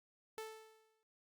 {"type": "tone with exponential decay", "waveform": "sawtooth", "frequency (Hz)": 439.4, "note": "A4", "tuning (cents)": -2, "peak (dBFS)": -38, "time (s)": [0.38, 1.03], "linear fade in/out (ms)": 0, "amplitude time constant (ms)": 140, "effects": ["Opus 48 kbps"]}